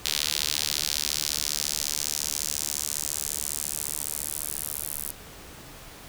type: tone with high-pass filter sweep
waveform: sawtooth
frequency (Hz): 74.5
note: D2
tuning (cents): +25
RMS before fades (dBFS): -30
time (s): 0.05-5.11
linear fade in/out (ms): 0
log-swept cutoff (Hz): 3800 to 11000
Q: 1.6
effects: pink hiss -45 dBFS RMS until 6.08 s